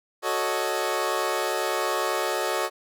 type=chord; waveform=20% pulse; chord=D# half-diminished seventh; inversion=first; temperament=equal; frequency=370 / 440 / 554.4 / 622.3 Hz; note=F#4 / A4 / C#5 / D#5; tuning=0 / 0 / 0 / 0 cents; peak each=-25 dBFS; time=0.22-2.7 s; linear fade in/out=50 ms; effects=none

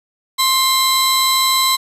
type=tone pair together; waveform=sawtooth; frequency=1055 / 3986 Hz; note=C6 / B7; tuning=+14 / +15 cents; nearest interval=octave + major seventh; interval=2301 cents; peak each=-12 dBFS; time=0.38-1.77 s; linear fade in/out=20 ms; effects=resampled to 32000 Hz + 7-bit

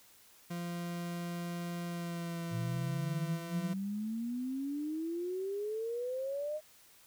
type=tone with pitch glide; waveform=40% pulse; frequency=172.8 to 168.66 Hz; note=F3 to E3; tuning=-18 to +40 cents; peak=-36 dBFS; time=0.5-3.74 s; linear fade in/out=10 ms; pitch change=-42 cents; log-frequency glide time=1.86-2.42 s
type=exponential sweep; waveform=sine; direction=up; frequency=114.2 to 622.3 Hz; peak=-34 dBFS; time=2.5-6.61 s; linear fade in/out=50 ms
effects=white hiss -61 dBFS RMS until 7.06 s

